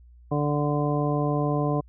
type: harmonic tone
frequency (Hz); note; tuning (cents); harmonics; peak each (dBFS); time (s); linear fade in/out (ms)
146.83; D3; 0; 1 / 2 / 3 / 4 / 5 / 7; -25 / -28 / -30 / -31 / -32 / -33; 0.31-1.81; 10
effects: added 60 Hz sine -48 dBFS peak until 1.88 s